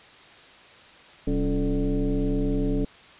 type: tone with frequency modulation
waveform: sine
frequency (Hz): 123.47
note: B2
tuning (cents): 0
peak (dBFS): -21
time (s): 1.27-2.85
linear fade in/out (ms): 5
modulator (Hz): 157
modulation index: 1.9
effects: white hiss -49 dBFS RMS until 3.19 s + resampled to 8000 Hz